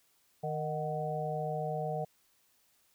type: harmonic tone with a mistuned harmonic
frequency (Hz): 154.7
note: D#3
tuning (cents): -10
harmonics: 1 / 3 / 4 / 5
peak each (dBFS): -37 / -39 / -38 / -37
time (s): 0.43-2.05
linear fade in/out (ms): 10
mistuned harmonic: 5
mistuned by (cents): -66
effects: white hiss -70 dBFS RMS until 2.94 s